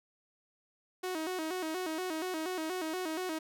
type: tone with vibrato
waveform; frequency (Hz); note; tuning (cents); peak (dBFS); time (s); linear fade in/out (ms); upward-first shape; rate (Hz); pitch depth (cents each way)
sawtooth; 341.6; F4; -38; -30; 1.03-3.39; 10; square; 4.2; 130
effects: none